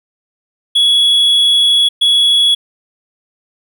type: tone bursts at uneven times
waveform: triangle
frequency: 3367 Hz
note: G#7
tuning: 23 cents sharp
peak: -6 dBFS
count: 2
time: 0.75-1.89 / 2.01-2.55 s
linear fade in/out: 10 ms
effects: none